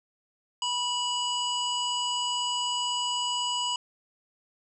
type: harmonic tone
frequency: 978 Hz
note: B5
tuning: 17 cents flat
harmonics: 1 / 3 / 5 / 7 / 8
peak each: -31 / -29 / -38 / -40 / -38 dBFS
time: 0.62-3.76 s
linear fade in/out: 2 ms
effects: none